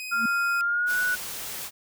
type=tone; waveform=sawtooth; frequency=2507 Hz; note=D#7; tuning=12 cents sharp; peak=-30 dBFS; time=0-0.61 s; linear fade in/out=0 ms
type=tone with pitch glide; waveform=sine; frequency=1393 to 1475.8 Hz; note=F6 to F#6; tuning=-5 to -5 cents; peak=-22 dBFS; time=0.11-1.16 s; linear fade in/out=20 ms; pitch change=+100 cents; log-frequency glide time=0.63-0.97 s
type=tone with exponential growth; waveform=sine; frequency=225.8 Hz; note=A3; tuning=45 cents sharp; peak=-24 dBFS; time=0.11-0.26 s; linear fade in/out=5 ms; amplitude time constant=32 ms
type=noise; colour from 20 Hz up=white; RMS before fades=-35 dBFS; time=0.86-1.71 s; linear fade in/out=50 ms
effects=none